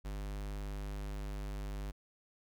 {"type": "tone", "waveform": "square", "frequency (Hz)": 50.3, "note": "G1", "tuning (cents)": 45, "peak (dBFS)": -39, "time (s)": [0.04, 1.92], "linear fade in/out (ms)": 20, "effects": []}